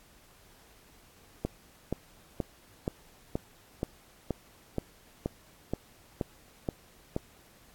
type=click train; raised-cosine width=2 ms; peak=-16 dBFS; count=13; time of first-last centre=1.45-7.164 s; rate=2.1 Hz; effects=pink hiss -59 dBFS RMS until 7.74 s + AAC 64 kbps